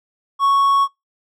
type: tone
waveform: triangle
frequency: 1108.7 Hz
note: C#6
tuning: in tune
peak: -10 dBFS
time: 0.39-0.88 s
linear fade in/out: 50 ms
effects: noise-tail reverb RT60 0.2 s tail -26 dB re dry